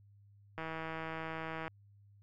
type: click train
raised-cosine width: 0.5 ms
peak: -26 dBFS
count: 178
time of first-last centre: 0.58-1.679 s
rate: 161 Hz
effects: added 101 Hz sine -59 dBFS peak until 2.22 s

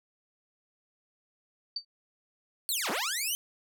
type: tone with exponential decay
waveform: sine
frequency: 4596 Hz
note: D8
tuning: 38 cents flat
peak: -27 dBFS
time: 1.76-1.85 s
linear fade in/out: 5 ms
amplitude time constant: 18 ms
type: linear two-way sweep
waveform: 10% pulse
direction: down then up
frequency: 4500 to 169.2 to 3129 Hz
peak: -21 dBFS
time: 2.69-3.35 s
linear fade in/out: 0 ms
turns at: 2.9 s
effects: none

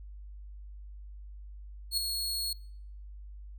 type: tone with ADSR envelope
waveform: sawtooth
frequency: 4331 Hz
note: C#8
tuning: 41 cents flat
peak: -22 dBFS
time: 1.91-2.53 s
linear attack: 66 ms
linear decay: 3 ms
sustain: -6 dB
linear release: 4 ms
effects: noise-tail reverb RT60 0.6 s tail -24 dB re dry + added 50 Hz sine -43 dBFS peak until 3.58 s

